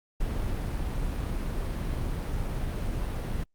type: noise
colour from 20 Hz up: brown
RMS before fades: -30 dBFS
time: 0.2-3.44 s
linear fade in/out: 10 ms
effects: Opus 48 kbps